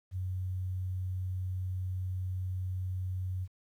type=tone; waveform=sine; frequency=92.5 Hz; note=F#2; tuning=in tune; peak=-32 dBFS; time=0.11-3.48 s; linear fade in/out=50 ms; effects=11-bit